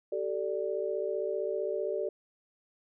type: chord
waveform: sine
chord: G suspended second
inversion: none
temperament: equal with one note detuned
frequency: 384.6 / 440 / 587.3 Hz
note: G4 / A4 / D5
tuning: -33 / 0 / 0 cents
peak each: -34 dBFS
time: 0.12-2.09 s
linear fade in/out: 5 ms
effects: none